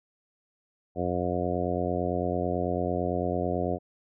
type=harmonic tone; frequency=89 Hz; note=F2; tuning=33 cents sharp; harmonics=1 / 2 / 3 / 4 / 5 / 6 / 7 / 8; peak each=-34 / -34 / -34 / -34 / -34 / -34 / -34 / -34 dBFS; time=0.95-3.79 s; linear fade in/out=50 ms; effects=none